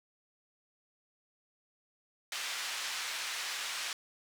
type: band-pass noise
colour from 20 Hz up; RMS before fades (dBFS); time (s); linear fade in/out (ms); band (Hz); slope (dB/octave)
pink; -38; 2.32-3.93; 2; 1600 to 6900; 12
effects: none